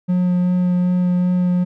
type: tone with vibrato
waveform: triangle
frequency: 179.6 Hz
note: F3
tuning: 49 cents sharp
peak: -12 dBFS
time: 0.08-1.65 s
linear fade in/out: 20 ms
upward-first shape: sine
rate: 2.6 Hz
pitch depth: 9 cents each way
effects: none